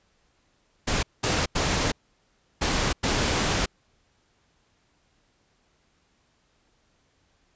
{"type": "noise bursts at uneven times", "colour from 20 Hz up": "pink", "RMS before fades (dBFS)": -24, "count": 5, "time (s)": [[0.87, 1.03], [1.23, 1.46], [1.55, 1.92], [2.61, 2.93], [3.03, 3.66]], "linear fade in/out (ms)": 10, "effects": ["pink hiss -67 dBFS RMS until 7.55 s", "resampled to 16000 Hz"]}